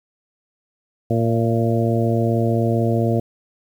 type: harmonic tone with a mistuned harmonic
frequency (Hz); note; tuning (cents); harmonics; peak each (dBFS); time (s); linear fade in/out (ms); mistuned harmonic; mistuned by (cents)
115.6; A#2; -14; 1 / 2 / 3 / 4 / 5 / 6; -19 / -22 / -24 / -25 / -26 / -27; 1.1-3.2; 5; 6; -33
effects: 8-bit